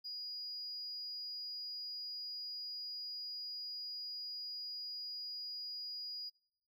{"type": "tone", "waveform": "triangle", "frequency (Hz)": 4890, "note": "D#8", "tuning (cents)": -31, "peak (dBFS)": -39, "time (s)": [0.04, 6.3], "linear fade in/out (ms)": 20, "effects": ["noise-tail reverb RT60 0.7 s tail -25 dB re dry", "tanh soft clip ceiling -39 dBFS"]}